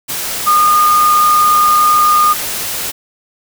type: tone in noise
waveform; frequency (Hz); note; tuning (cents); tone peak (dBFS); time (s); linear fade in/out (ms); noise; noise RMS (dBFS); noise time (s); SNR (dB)
sine; 1221; D#6; -33; -7; 0.46-2.34; 20; white; -20; 0.08-2.92; +10
effects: none